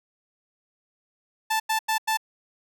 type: tone bursts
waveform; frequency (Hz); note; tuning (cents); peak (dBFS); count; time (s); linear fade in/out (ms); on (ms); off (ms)
sawtooth; 880; A5; 0; -18; 4; 1.5-2.173; 10; 100; 91
effects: none